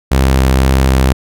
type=tone with vibrato; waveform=sawtooth; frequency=65.9 Hz; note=C2; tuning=13 cents sharp; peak=-4 dBFS; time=0.11-1.13 s; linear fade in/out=10 ms; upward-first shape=sine; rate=1.9 Hz; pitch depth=11 cents each way; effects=none